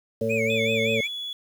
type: harmonic tone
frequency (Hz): 112.4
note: A2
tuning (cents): +37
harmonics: 1 / 2 / 4 / 5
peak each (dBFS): -32 / -29 / -26 / -27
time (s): 0.21-1.01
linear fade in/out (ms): 5
type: tone with vibrato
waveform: triangle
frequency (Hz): 2349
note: D7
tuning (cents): 0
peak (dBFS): -24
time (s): 0.29-1.08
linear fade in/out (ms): 20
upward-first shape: sine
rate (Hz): 5.2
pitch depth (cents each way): 140
type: tone with pitch glide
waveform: sine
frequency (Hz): 3472 to 3401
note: A7 to G#7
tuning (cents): -24 to +40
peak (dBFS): -30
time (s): 0.5-1.33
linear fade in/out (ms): 2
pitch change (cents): -36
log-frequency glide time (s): 0.77-1.12
effects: 8-bit